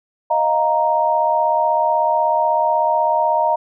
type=chord; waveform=sine; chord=Eb suspended second; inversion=none; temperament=equal; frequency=622.3 / 698.5 / 932.3 Hz; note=Eb5 / F5 / Bb5; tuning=0 / 0 / 0 cents; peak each=-19 / -21 / -16 dBFS; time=0.3-3.56 s; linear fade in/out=10 ms; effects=none